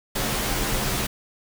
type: noise with comb filter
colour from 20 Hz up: pink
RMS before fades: -25 dBFS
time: 0.15-1.07 s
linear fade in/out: 10 ms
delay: 12 ms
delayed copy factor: -0.7
effects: none